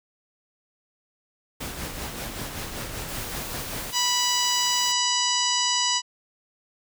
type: noise with tremolo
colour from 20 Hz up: pink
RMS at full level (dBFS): -32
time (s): 1.6-3.91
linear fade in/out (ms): 10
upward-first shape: sine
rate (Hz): 5.2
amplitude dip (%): 40
type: noise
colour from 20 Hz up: white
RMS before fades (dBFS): -38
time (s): 3.07-4.93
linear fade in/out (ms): 20
type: harmonic tone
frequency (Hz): 983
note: B5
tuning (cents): -8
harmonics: 1 / 2 / 3 / 4 / 5 / 6 / 7 / 8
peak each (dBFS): -28 / -33 / -27 / -31 / -27 / -29 / -32 / -33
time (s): 3.92-6.02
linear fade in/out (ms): 50
effects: none